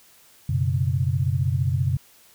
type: chord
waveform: sine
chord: F# suspended fourth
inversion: none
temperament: equal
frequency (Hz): 92.5 / 123.47 / 138.59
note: F#2 / B2 / C#3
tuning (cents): 0 / 0 / 0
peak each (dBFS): -24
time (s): 0.49-1.97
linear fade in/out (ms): 5
effects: white hiss -54 dBFS RMS until 2.34 s